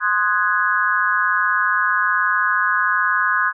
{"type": "chord", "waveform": "sine", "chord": "Ab dominant seventh", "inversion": "first", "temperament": "equal", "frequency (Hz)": [1046.5, 1244.5, 1480, 1661.2], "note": ["C6", "Eb6", "Gb6", "Ab6"], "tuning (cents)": [0, 0, 0, 0], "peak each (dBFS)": [-22, -22, -20, -20], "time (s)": [0, 3.53], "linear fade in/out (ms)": 50, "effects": []}